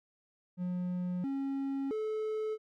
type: tone with pitch steps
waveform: triangle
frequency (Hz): 179.6 / 273.4 / 433.3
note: F3 / C#4 / A4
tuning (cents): +49 / -24 / -27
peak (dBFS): -30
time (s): 0.57-2.58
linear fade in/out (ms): 50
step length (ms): 670
effects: none